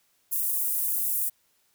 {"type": "high-pass noise", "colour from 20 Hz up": "pink", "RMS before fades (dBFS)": -27, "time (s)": [0.31, 1.3], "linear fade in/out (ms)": 20, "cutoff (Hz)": 11000, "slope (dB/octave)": 24, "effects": ["white hiss -68 dBFS RMS until 1.74 s"]}